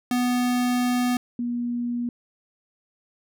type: tone pair in turn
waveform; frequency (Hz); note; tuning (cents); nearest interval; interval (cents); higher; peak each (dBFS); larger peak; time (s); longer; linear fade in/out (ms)
square / sine; 246.9 / 240.3; B3 / B3; 0 / -47; unison; 47; first; -21 / -24; first; 0.11-1.17 / 1.39-2.09; first; 2
effects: none